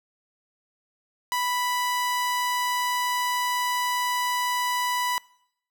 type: tone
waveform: sawtooth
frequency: 987.8 Hz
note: B5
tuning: in tune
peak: -20 dBFS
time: 1.32-5.18 s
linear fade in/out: 0 ms
effects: noise-tail reverb RT60 0.7 s tail -23 dB re dry